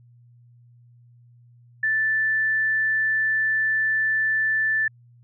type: tone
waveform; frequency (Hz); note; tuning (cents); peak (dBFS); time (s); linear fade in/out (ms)
sine; 1760; A6; 0; -19; 1.83-4.88; 5
effects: added 120 Hz sine -50 dBFS peak until 5.23 s